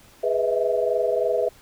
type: chord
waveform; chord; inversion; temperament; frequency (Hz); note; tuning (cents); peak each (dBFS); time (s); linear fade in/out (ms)
sine; E major seventh; first; equal with one note detuned; 415.3 / 493.9 / 636.1 / 659.3; G#4 / B4 / D#5 / E5; 0 / 0 / +38 / 0; -26 / -23 / -26 / -26; 0.23-1.49; 10
effects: pink hiss -52 dBFS RMS until 1.61 s